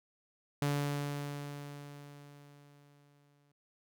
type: tone with exponential decay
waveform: sawtooth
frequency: 143.9 Hz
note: D3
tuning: 35 cents flat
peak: -25 dBFS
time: 0.62-3.52 s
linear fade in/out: 2 ms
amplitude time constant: 630 ms
effects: none